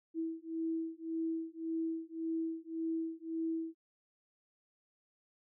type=beating tone pair; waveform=sine; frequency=325.1 / 326.9 Hz; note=E4 / E4; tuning=-24 / -14 cents; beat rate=1.8 Hz; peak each=-38 / -38 dBFS; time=0.14-3.75 s; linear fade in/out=50 ms; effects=none